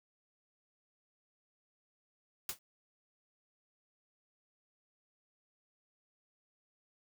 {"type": "noise with exponential decay", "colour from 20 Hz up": "white", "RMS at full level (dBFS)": -33, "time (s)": [2.49, 2.59], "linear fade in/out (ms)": 2, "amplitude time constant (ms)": 21, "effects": []}